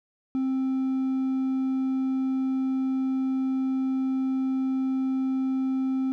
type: tone with hard clipping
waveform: triangle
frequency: 263.4 Hz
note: C4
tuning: 12 cents sharp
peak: -24 dBFS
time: 0.35-6.12 s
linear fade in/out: 0 ms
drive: 5 dB
effects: none